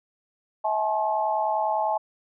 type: tone cluster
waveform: sine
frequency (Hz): 646 / 789 / 859 / 1073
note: E5 / G5 / A5 / C6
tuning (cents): -35 / +11 / -42 / +43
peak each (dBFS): -27 / -33 / -24 / -33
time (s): 0.64-1.98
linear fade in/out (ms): 10
effects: none